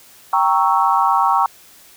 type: chord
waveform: sine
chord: G diminished seventh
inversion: none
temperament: equal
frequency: 784 / 932.3 / 1108.7 / 1318.5 Hz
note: G5 / Bb5 / Db6 / Fb6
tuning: 0 / 0 / 0 / 0 cents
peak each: -18 / -17 / -17 / -21 dBFS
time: 0.33-1.46 s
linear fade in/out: 2 ms
effects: white hiss -46 dBFS RMS until 1.96 s